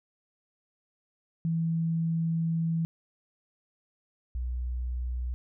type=tone pair in turn; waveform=sine; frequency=164.4 / 61.58 Hz; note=E3 / B1; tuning=-4 / -4 cents; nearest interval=octave + perfect fourth; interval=1700 cents; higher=first; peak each=-25 / -29 dBFS; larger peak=first; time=1.45-2.85 / 4.35-5.34 s; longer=first; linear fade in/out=0 ms; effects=none